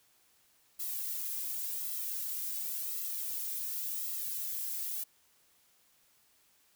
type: noise with flanger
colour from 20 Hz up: violet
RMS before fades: -37 dBFS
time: 0.79-5.04 s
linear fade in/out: 10 ms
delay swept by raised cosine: 1.5 to 2.5 ms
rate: 0.91 Hz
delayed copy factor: +1
effects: white hiss -68 dBFS RMS until 6.75 s